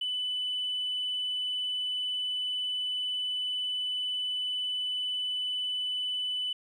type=tone; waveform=sine; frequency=2994 Hz; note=F#7; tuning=20 cents sharp; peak=-28 dBFS; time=0.01-6.53 s; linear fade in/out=5 ms; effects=tanh soft clip ceiling -25 dBFS + 11-bit